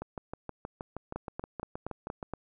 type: two click trains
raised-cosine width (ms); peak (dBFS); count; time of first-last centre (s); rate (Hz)
1; -23 / -21; 15 / 6; 0.02-2.228 / 1.16-2.336; 6.34 / 4.25
effects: none